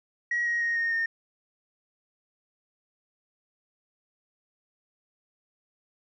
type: tone with pitch steps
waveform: sine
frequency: 1907 / 1887.3 / 1867.8 / 1848.4 / 1829.3 Hz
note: A#6 / A#6 / A#6 / A#6 / A#6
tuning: +39 / +21 / +3 / -15 / -33 cents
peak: -23 dBFS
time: 0.31-1.06 s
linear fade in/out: 5 ms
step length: 150 ms
effects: tanh soft clip ceiling -21 dBFS